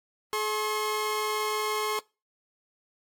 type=tone pair together; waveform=sawtooth; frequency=426.3 / 1074.2 Hz; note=G#4 / C6; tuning=+45 / +45 cents; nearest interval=octave + major third; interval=1600 cents; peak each=-26 dBFS; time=0.33-1.99 s; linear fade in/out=0 ms; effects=noise-tail reverb RT60 0.3 s tail -24 dB re dry + AAC 64 kbps